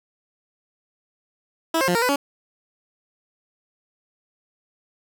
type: tone with pitch steps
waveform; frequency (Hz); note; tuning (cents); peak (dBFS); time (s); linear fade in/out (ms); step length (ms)
15% pulse; 326.6 / 532 / 176.7 / 463.5 / 500 / 282.1; E4 / C5 / F3 / A#4 / B4 / C#4; -16 / +29 / +21 / -10 / +21 / +30; -12; 1.74-2.16; 5; 70
effects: none